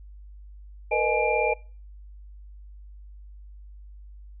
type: tone cluster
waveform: sine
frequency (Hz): 460.3 / 497.6 / 616 / 843 / 2381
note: A#4 / B4 / D#5 / G#5 / D7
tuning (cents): -22 / +13 / -17 / +26 / +23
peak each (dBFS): -27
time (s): 0.91-1.54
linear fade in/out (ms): 10
effects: noise-tail reverb RT60 0.4 s tail -24 dB re dry + added 50 Hz sine -42 dBFS peak until 4.4 s